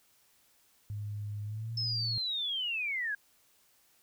sine tone with pitch glide, 103.83 to 115.21 Hz, G#2 to A#2, 0 to -20 cents, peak -35 dBFS, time 0.9-2.18 s, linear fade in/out 0 ms, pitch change +180 cents, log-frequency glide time 1.44-1.74 s
sine linear sweep, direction down, 5274 to 1594 Hz, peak -31 dBFS, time 1.77-3.15 s, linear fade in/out 5 ms
effects white hiss -67 dBFS RMS until 4.02 s

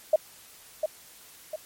sine tone with echo, 622.3 Hz, D#5, in tune, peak -15 dBFS, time 0.13-0.16 s, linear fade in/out 5 ms, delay 700 ms, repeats 2, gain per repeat -7 dB, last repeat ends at 1.56 s, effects white hiss -51 dBFS RMS until 1.65 s + MP3 64 kbps

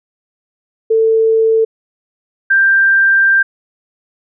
sine tone pair in turn, 446.1 / 1580.1 Hz, A4 / G6, +24 / +13 cents, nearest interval octave + minor seventh, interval 2189 cents, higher second, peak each -8 / -7 dBFS, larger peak second, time 0.9-1.65 / 2.5-3.43 s, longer second, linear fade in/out 10 ms, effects none

